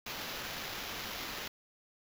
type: noise with sample-and-hold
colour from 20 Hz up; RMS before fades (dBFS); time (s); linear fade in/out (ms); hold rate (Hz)
violet; -41; 0.06-1.48; 5; 8820
effects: none